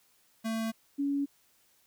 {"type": "tone pair in turn", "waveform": ["square", "sine"], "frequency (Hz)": [224, 281.7], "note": ["A3", "C#4"], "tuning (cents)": [31, 28], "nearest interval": "major third", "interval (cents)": 397, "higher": "second", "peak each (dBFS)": [-31, -27], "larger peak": "second", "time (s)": [[0.44, 0.72], [0.98, 1.26]], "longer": "neither", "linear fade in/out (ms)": 20, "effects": ["white hiss -67 dBFS RMS until 1.86 s"]}